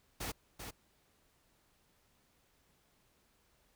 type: noise with echo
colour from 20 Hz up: pink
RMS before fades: -40 dBFS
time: 0.2-0.32 s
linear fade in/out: 10 ms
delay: 390 ms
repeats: 1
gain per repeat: -6 dB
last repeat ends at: 0.71 s
effects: pink hiss -72 dBFS RMS until 3.75 s